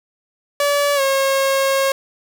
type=tone with pitch glide; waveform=sawtooth; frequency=574 to 542.4 Hz; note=D5 to C#5; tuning=-40 to -38 cents; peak=-11 dBFS; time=0.6-1.92 s; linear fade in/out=2 ms; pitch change=-98 cents; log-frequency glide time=0.95-1.01 s; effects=7-bit